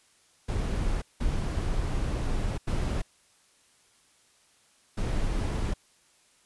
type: noise bursts at uneven times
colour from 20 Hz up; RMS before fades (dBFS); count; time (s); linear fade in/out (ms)
brown; -28; 4; 0.48-1.02 / 1.2-2.58 / 2.67-3.02 / 4.97-5.74; 10
effects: white hiss -63 dBFS RMS until 6.45 s + resampled to 24000 Hz